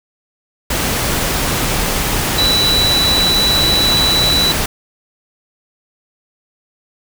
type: tone in noise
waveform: sine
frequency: 3951 Hz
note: B7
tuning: in tune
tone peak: -12 dBFS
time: 2.38-4.52 s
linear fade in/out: 5 ms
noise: pink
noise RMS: -17 dBFS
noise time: 0.7-4.66 s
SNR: +2 dB
effects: none